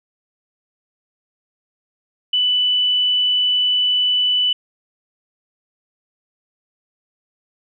sine tone, 2983 Hz, F#7, 13 cents sharp, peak -14 dBFS, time 2.33-4.53 s, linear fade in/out 5 ms, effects none

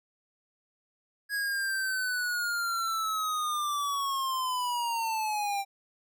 square linear sweep, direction down, 1661.2 to 784 Hz, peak -29 dBFS, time 1.29-5.65 s, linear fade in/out 50 ms, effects none

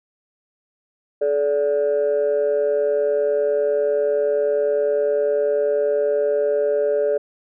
sine tone pair together, 430.1 / 580 Hz, A4 / D5, -39 / -22 cents, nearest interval perfect fourth, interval 517 cents, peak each -18 dBFS, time 1.21-7.18 s, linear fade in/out 10 ms, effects tanh soft clip ceiling -12 dBFS

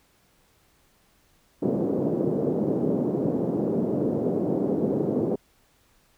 white band-pass noise, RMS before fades -25 dBFS, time 1.62-5.36 s, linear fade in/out 10 ms, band 150 to 450 Hz, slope 24 dB/octave, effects pink hiss -63 dBFS RMS until 6.17 s

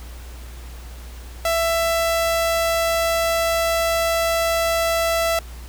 sawtooth tone, 665 Hz, E5, 15 cents sharp, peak -14 dBFS, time 1.45-5.39 s, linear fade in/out 2 ms, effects added 60 Hz sine -34 dBFS peak until 5.68 s + pink hiss -44 dBFS RMS until 5.68 s

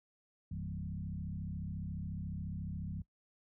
sine tone with frequency modulation, 127.7 Hz, C3, 42 cents flat, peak -38 dBFS, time 0.51-3.02 s, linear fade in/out 5 ms, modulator 34.2 Hz, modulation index 2.1, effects noise-tail reverb RT60 0.1 s tail -18 dB re dry

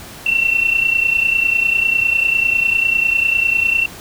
sine tone pair together, 2701 / 2731 Hz, E7 / F7, +42 / -39 cents, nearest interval unison, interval 19 cents, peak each -14 / -18 dBFS, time 0.26-3.86 s, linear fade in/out 5 ms, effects pink hiss -35 dBFS RMS until 4 s

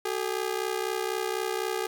sawtooth ring-modulated tone, 407.6 Hz, G#4, 32 cents flat, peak -21 dBFS, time 0.05-1.87 s, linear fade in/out 5 ms, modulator 32 Hz, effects 8-bit

